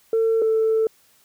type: tone pair in turn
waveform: sine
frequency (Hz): 450 / 443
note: A4 / A4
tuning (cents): +39 / +12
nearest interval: unison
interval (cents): 27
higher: first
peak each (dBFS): -15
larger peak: neither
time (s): 0.13-0.42 / 0.42-0.87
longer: second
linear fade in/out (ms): 2
effects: tanh soft clip ceiling -13 dBFS + white hiss -58 dBFS RMS until 1.24 s